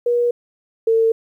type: tone pair in turn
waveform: sine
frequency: 480.4 / 451 Hz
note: B4 / A4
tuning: -48 / +43 cents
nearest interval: minor second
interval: 109 cents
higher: first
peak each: -14 / -12 dBFS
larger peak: second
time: 0.06-0.31 / 0.87-1.12 s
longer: neither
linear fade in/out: 5 ms
effects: 9-bit